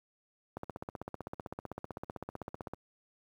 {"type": "click train", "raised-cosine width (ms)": 1, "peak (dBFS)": -25, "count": 35, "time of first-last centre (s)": [0.57, 2.736], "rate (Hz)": 15.7, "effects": ["high-pass 60 Hz 12 dB/octave", "10-bit"]}